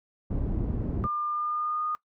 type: low-pass noise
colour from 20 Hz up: pink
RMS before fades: -29 dBFS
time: 0.3-1.07 s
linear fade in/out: 10 ms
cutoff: 290 Hz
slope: 12 dB/octave
type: tone with pitch glide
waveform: sine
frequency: 1200 to 1228 Hz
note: D6 to D#6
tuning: +37 to -23 cents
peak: -27 dBFS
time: 1.04-1.95 s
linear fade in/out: 0 ms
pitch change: +40 cents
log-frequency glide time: 1.3-1.84 s
effects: noise-tail reverb RT60 0.1 s tail -19 dB re dry